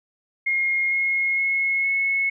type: tone with pitch steps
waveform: sine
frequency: 2142 / 2158 / 2174 / 2191 Hz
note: C7 / C#7 / C#7 / C#7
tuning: +40 / -47 / -34 / -21 cents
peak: -19 dBFS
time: 0.46-2.3 s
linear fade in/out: 10 ms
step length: 460 ms
effects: none